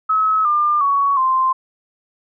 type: tone with pitch steps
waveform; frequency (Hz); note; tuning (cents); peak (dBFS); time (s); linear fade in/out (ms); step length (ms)
sine; 1286 / 1199.9 / 1119.5 / 1044.6; E6 / D6 / C#6 / C6; -43 / +37 / +17 / -3; -13; 0.09-1.53; 10; 360
effects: none